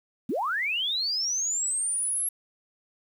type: linear sweep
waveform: sine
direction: up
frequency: 181.6 to 11310 Hz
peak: -25 dBFS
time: 0.29-2.29 s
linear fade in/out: 5 ms
effects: 9-bit